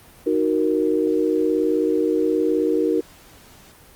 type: chord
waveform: sine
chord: D# minor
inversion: none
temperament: equal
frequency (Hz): 311.1 / 370 / 466.2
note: D#4 / F#4 / A#4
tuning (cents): 0 / 0 / 0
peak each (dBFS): -21 / -22 / -21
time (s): 0.26-3.01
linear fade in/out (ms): 10
effects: pink hiss -48 dBFS RMS until 3.95 s + Opus 32 kbps